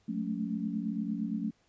sine tone cluster, 180.9 / 211.5 / 220.2 / 280.9 Hz, F#3 / G#3 / A3 / C#4, -39 / +32 / +2 / +23 cents, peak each -37 / -38 / -34 / -38 dBFS, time 0.08-1.51 s, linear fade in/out 10 ms, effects pink hiss -70 dBFS RMS until 1.68 s + resampled to 16000 Hz

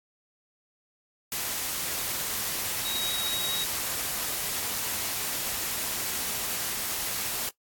sine tone in noise, 3806 Hz, A#7, 35 cents sharp, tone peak -31 dBFS, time 2.85-3.64 s, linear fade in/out 0 ms, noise white, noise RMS -31 dBFS, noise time 1.32-7.49 s, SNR -3 dB, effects noise-tail reverb RT60 0.1 s tail -17 dB re dry + AAC 64 kbps

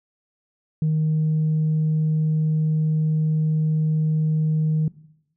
sine tone, 155.9 Hz, D#3, 4 cents sharp, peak -16 dBFS, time 0.82-4.88 s, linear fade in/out 2 ms, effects noise-tail reverb RT60 0.8 s tail -20 dB re dry + tanh soft clip ceiling -15 dBFS

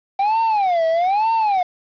triangle tone with vibrato, 768 Hz, G5, 36 cents flat, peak -13 dBFS, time 0.19-1.63 s, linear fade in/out 5 ms, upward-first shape sine, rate 1.1 Hz, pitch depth 290 cents each way, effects resampled to 11025 Hz + 7-bit

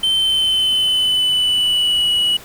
triangle tone with pitch glide, 3093 to 2930 Hz, G7 to F#7, -24 to -18 cents, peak -12 dBFS, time 0.03-2.37 s, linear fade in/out 5 ms, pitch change -94 cents, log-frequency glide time 0.17-2.08 s, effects pink hiss -38 dBFS RMS until 2.44 s

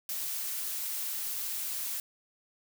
blue noise, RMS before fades -35 dBFS, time 0.09-2 s, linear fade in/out 2 ms, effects none

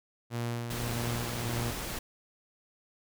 sawtooth tone with tremolo, 118.4 Hz, A#2, 27 cents sharp, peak -27 dBFS, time 0.3-1.74 s, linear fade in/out 50 ms, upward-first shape sine, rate 1.7 Hz, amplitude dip 45%
pink noise, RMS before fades -37 dBFS, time 0.7-1.99 s, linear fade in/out 5 ms
effects none

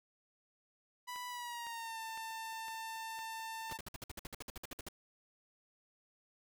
sawtooth tone with pitch glide, 987.8 to 895.4 Hz, B5 to A5, 0 to +30 cents, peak -38 dBFS, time 1.07-3.78 s, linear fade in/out 20 ms, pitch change -170 cents, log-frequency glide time 1.28-1.98 s
click train, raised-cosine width 0.3 ms, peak -37 dBFS, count 6, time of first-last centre 1.16-3.698 s, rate 1.97 Hz
pink noise bursts, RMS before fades -45 dBFS, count 16, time 3.71-4.886 s, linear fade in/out 2 ms, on 21 ms, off 56 ms
effects none

